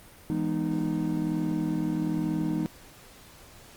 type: chord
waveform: triangle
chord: E major seventh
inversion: none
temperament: just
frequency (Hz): 164.81 / 206 / 247.2 / 309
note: E3 / G#3 / B3 / D#4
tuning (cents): 0 / -14 / +2 / -12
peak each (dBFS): -29 / -31 / -32 / -27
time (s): 0.3-2.66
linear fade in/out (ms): 0
effects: pink hiss -51 dBFS RMS until 3.76 s + Opus 32 kbps